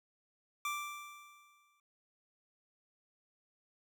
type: tone with exponential decay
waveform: 25% pulse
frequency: 1174.7 Hz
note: D6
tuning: in tune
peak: -30 dBFS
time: 0.65-1.8 s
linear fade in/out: 2 ms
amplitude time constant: 250 ms
effects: none